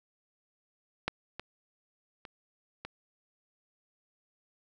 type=clicks; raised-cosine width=0.3 ms; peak=-13 / -22 / -28 / -23 dBFS; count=4; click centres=1.08 / 1.396 / 2.252 / 2.85 s; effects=none